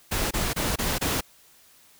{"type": "noise bursts", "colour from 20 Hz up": "pink", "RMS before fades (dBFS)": -26, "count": 5, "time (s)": [0.11, 1.21], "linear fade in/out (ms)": 10, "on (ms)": 200, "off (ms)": 25, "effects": ["white hiss -56 dBFS RMS until 1.99 s"]}